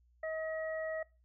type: harmonic tone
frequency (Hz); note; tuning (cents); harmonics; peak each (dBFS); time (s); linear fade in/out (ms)
636; D#5; +38; 1 / 2 / 3; -36 / -50 / -43; 0.23-1.03; 5
effects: noise-tail reverb RT60 0.3 s tail -23 dB re dry + added 60 Hz sine -65 dBFS peak until 1.24 s